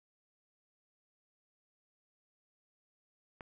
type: click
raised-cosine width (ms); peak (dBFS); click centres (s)
0.5; -30; 3.408
effects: 12-bit